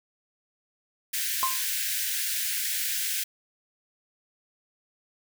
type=high-pass noise; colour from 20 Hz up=white; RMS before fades=-29 dBFS; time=1.13-3.24 s; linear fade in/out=10 ms; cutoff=1500 Hz; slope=96 dB/octave
type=tone with exponential decay; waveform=sine; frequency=1046.5 Hz; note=C6; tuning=in tune; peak=-20 dBFS; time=1.43-1.65 s; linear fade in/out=0 ms; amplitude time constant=46 ms
effects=none